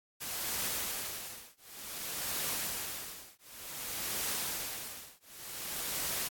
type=noise with tremolo; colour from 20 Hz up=white; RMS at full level=-34 dBFS; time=0.2-6.29 s; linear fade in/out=20 ms; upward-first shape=triangle; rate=0.55 Hz; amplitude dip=100%; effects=AAC 64 kbps